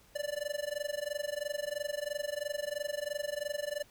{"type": "tone with amplitude modulation", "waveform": "square", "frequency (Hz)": 585, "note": "D5", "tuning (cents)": -7, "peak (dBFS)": -31, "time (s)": [0.15, 3.83], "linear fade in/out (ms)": 10, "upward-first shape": "sine", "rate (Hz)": 23, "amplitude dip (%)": 95, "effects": ["pink hiss -62 dBFS RMS until 3.9 s"]}